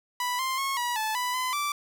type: tone with pitch steps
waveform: sawtooth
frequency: 987 / 1049 / 1090 / 968 / 870 / 991 / 1016 / 1167 Hz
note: B5 / C6 / C#6 / B5 / A5 / B5 / B5 / D6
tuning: -1 / +4 / -29 / -35 / -20 / +6 / +49 / -11 cents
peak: -23 dBFS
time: 0.2-1.72 s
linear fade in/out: 2 ms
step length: 190 ms
effects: none